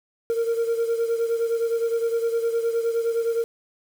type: beating tone pair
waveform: sine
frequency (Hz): 460 / 469.7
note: A#4 / A#4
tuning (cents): -23 / +13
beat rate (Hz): 9.7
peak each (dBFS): -20 / -25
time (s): 0.3-3.44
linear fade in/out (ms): 0
effects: tanh soft clip ceiling -18 dBFS + 7-bit